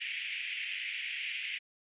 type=band-pass noise; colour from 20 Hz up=white; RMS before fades=-38 dBFS; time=0-1.59 s; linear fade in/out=20 ms; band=2000 to 3000 Hz; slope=48 dB/octave; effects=resampled to 8000 Hz